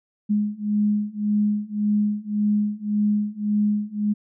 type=beating tone pair; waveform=sine; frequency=207.7 / 209.5 Hz; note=G#3 / G#3; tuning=0 / +15 cents; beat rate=1.8 Hz; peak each=-23 / -22 dBFS; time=0.29-4.14 s; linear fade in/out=20 ms; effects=none